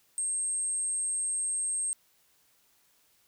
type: tone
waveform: sine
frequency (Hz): 8460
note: C9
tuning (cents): +18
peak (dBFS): -28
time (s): 0.18-1.93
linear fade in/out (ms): 0
effects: white hiss -67 dBFS RMS until 3.27 s